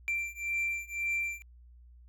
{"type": "beating tone pair", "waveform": "triangle", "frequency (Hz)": [2354, 2355.9], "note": ["D7", "D7"], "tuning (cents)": [3, 5], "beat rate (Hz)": 1.9, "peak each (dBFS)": [-33, -32], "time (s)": [0.08, 1.42], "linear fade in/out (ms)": 0, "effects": ["added 60 Hz sine -52 dBFS peak until 2.08 s"]}